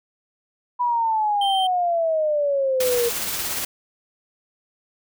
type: exponential sweep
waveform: sine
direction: down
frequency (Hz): 987.8 to 466.2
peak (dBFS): -18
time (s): 0.79-3.1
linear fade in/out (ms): 20
type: tone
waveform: triangle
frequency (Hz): 3136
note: G7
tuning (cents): 0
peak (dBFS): -22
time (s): 1.41-1.67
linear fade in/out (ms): 5
type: noise with tremolo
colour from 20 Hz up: white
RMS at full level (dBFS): -25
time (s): 2.8-3.65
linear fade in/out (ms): 5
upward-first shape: triangle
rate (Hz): 17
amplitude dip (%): 35
effects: none